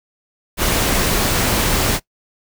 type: noise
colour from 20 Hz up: pink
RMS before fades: -17 dBFS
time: 0.57-2 s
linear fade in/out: 50 ms
effects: noise-tail reverb RT60 0.1 s tail -21 dB re dry